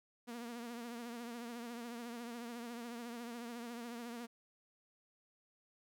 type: tone with vibrato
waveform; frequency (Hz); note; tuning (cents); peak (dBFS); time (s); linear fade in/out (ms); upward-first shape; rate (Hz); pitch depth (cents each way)
sawtooth; 236.4; A#3; +24; -40; 0.27-4.27; 20; triangle; 14; 66
effects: none